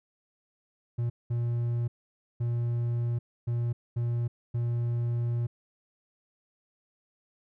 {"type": "tone bursts at uneven times", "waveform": "triangle", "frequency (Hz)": 118.8, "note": "A#2", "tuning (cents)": 33, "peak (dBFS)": -24, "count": 6, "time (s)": [[0.98, 1.1], [1.3, 1.88], [2.4, 3.19], [3.47, 3.73], [3.96, 4.28], [4.54, 5.47]], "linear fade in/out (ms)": 10, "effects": []}